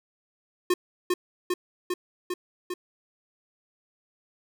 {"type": "tone with echo", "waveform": "square", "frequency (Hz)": 359.3, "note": "F4", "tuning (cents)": 49, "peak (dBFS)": -20, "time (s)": [0.7, 0.74], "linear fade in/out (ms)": 5, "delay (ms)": 400, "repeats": 5, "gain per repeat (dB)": -2, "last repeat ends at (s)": 2.74, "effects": []}